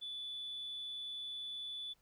sine tone, 3469 Hz, A7, 25 cents flat, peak -40 dBFS, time 0.01-1.94 s, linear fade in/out 20 ms, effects tanh soft clip ceiling -37 dBFS + pink hiss -75 dBFS RMS until 2.01 s

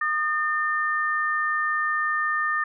sine tone pair together, 1225.5 / 1800 Hz, D#6 / A6, -27 / +39 cents, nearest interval perfect fifth, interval 666 cents, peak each -25 / -24 dBFS, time 0.01-2.64 s, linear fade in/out 5 ms, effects none

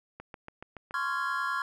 click train, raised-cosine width 0.5 ms, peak -27 dBFS, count 6, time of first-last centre 0.2-0.909 s, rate 7.05 Hz
triangle chord, Db major seventh, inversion third, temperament just, 1039.4 / 1108.7 / 1385.9 / 1663.1 Hz, C6 / Db6 / F6 / Ab6, -12 / 0 / -14 / +2 cents, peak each -33 / -33 / -31 / -33 dBFS, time 0.94-1.62 s, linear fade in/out 2 ms
effects none

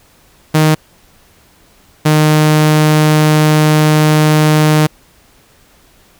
sawtooth tone pair in turn, 155.4 / 153.44 Hz, D#3 / D#3, -2 / -24 cents, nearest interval unison, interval 22 cents, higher first, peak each -3 dBFS, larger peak neither, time 0.54-0.75 / 2.05-4.87 s, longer second, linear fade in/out 10 ms, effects pink hiss -48 dBFS RMS until 6.19 s

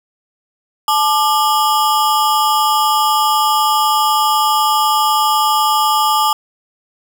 square ring-modulated tone, 1028 Hz, C6, 31 cents flat, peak -9 dBFS, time 0.88-6.33 s, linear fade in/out 2 ms, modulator 164 Hz, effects none

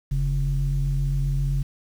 sine tone pair together, 43.65 / 138.59 Hz, F1 / C#3, 0 / 0 cents, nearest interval octave + minor sixth, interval 2000 cents, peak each -22 dBFS, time 0.11-1.63 s, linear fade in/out 10 ms, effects tanh soft clip ceiling -15 dBFS + 8-bit

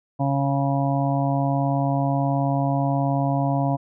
harmonic tone, 138.59 Hz, C#3, in tune, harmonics 1 / 2 / 4 / 5 / 6 / 7, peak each -22 / -25 / -31 / -26 / -33 / -31 dBFS, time 0.19-3.77 s, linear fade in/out 20 ms, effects none

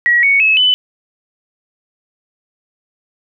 sine tone with pitch steps, 1915 / 2225 / 2586 / 3005 Hz, A#6 / C#7 / E7 / F#7, +46 / +6 / -34 / +26 cents, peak -8 dBFS, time 0.06-0.74 s, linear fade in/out 0 ms, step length 170 ms, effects none

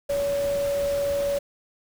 sine tone in noise, 566 Hz, C#5, 36 cents sharp, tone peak -22 dBFS, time 0.09-1.39 s, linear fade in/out 10 ms, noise pink, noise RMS -37 dBFS, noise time 0.09-1.39 s, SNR +12 dB, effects none

